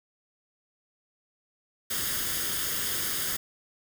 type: noise with comb filter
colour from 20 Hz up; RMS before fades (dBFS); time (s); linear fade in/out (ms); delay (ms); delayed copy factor
white; -30; 1.9-3.37; 10; 0.6; +0.6
effects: none